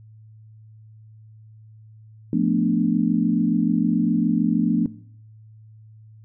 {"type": "chord", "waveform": "sine", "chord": "B half-diminished seventh", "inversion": "second", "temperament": "equal", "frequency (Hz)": [174.61, 220, 246.9, 293.7], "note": ["F3", "A3", "B3", "D4"], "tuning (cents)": [0, 0, 0, 0], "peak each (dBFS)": -23, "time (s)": [2.33, 4.86], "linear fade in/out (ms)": 2, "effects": ["noise-tail reverb RT60 0.6 s tail -18 dB re dry", "added 109 Hz sine -44 dBFS peak until 6.24 s"]}